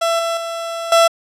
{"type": "tone with level steps", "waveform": "30% pulse", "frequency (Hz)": 669, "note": "E5", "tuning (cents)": 25, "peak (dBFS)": [-12, -15, -20, -6], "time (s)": [0.01, 1.08], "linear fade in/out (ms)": 10, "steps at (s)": [0.19, 0.37, 0.92], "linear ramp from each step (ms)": 2, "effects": ["low-pass 10000 Hz 12 dB/octave"]}